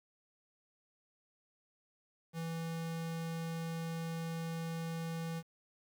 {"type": "tone", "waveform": "square", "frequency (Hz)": 164.81, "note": "E3", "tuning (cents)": 0, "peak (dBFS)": -38, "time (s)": [2.33, 5.43], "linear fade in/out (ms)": 50, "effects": ["11-bit"]}